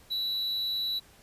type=tone with amplitude modulation; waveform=triangle; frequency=3935 Hz; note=B7; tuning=7 cents flat; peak=-25 dBFS; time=0.1-1 s; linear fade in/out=20 ms; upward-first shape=sine; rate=241 Hz; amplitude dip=40%; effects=pink hiss -57 dBFS RMS until 1.22 s + resampled to 32000 Hz